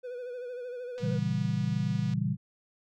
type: tone with vibrato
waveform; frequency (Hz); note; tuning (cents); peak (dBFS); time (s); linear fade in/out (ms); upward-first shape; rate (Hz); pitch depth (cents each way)
triangle; 493.9; B4; 0; -34; 0.03-1.19; 20; sine; 13; 49
type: click train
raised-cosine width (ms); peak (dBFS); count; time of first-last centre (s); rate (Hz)
0.2; -32; 282; 0.98-2.136; 243
type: chord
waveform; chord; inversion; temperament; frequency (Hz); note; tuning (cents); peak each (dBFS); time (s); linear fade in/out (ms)
sine; A# diminished seventh; none; equal; 116.54 / 138.59 / 164.81 / 196; A#2 / C#3 / E3 / G3; 0 / 0 / 0 / 0; -32; 1-2.37; 50
effects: none